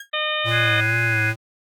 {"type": "tone with exponential decay", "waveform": "35% pulse", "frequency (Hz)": 1629, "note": "G#6", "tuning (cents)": -34, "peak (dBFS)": -29, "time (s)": [0, 0.1], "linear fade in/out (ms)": 5, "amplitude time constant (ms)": 21}
{"type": "harmonic tone", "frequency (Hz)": 610, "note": "D#5", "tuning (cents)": -34, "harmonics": [1, 2, 3, 4, 5, 6], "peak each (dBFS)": [-28, -28, -28, -28, -28, -28], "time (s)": [0.13, 0.81], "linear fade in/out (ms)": 10}
{"type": "tone with vibrato", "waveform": "square", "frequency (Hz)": 112.5, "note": "A2", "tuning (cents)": 39, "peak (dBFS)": -23, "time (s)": [0.44, 1.36], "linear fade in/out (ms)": 50, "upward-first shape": "sine", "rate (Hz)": 2.2, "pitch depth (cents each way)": 49}
{"type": "chord", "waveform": "sine", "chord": "Ab dominant seventh", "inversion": "third", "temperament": "equal", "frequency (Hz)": [1480, 1661.2, 2093, 2489], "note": ["Gb6", "Ab6", "C7", "Eb7"], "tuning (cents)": [0, 0, 0, 0], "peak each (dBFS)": [-24, -24, -27, -25], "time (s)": [0.5, 1.34], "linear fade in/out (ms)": 50}
{"effects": ["Opus 48 kbps"]}